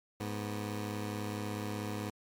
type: tone pair together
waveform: 15% pulse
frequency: 104.4 / 245.2 Hz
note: G#2 / B3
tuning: +10 / -12 cents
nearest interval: octave + minor third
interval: 1478 cents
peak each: -30 / -36 dBFS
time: 0.2-2.1 s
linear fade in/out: 5 ms
effects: MP3 96 kbps